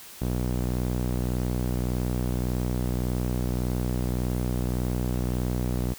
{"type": "tone with band-pass filter", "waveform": "sawtooth", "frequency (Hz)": 61.74, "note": "B1", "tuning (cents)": 0, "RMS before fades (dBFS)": -27, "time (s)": [0.21, 5.94], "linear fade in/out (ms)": 10, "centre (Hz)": 200, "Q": 0.54, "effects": ["white hiss -45 dBFS RMS until 5.98 s"]}